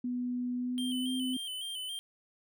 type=tone with pitch glide; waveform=sine; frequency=246.9 to 256.3 Hz; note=B3 to C4; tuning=0 to -36 cents; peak=-31 dBFS; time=0.04-1.37 s; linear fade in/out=5 ms; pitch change=+64 cents; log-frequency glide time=0.57-1.16 s
type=tone with vibrato; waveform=square; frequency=3097 Hz; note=G7; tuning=22 cents flat; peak=-37 dBFS; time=0.78-1.99 s; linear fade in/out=0 ms; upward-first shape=square; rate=3.6 Hz; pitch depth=45 cents each way
effects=none